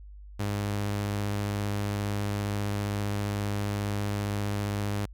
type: tone with vibrato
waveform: sawtooth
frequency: 102.2 Hz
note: G#2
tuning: 27 cents flat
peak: -24 dBFS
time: 0.39-5.06 s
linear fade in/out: 10 ms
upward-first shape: sine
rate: 15 Hz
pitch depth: 11 cents each way
effects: added 50 Hz sine -43 dBFS peak until 5.13 s